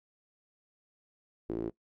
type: tone with band-pass filter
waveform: sawtooth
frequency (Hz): 56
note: A1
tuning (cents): +31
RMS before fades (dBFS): -35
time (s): 1.49-1.7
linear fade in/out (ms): 10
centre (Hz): 350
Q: 5.1
effects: noise-tail reverb RT60 0.1 s tail -18 dB re dry